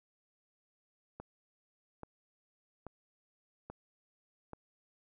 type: click train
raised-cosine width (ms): 1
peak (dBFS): -30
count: 5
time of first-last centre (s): 1.2-4.533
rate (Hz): 1.2
effects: none